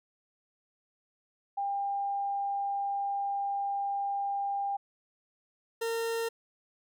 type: tone pair in turn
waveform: sine / 40% pulse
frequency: 799 / 458.1 Hz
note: G5 / A#4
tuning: +33 / -30 cents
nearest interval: minor seventh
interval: 963 cents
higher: first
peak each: -29 / -29 dBFS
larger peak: neither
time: 1.57-4.77 / 5.81-6.29 s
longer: first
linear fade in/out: 10 ms
effects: none